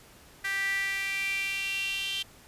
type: tone with high-pass filter sweep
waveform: sawtooth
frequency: 392 Hz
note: G4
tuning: in tune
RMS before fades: -31 dBFS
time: 0.44-2.23 s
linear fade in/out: 10 ms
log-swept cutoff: 1800 to 3100 Hz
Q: 8.2
effects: pink hiss -54 dBFS RMS until 2.47 s + resampled to 32000 Hz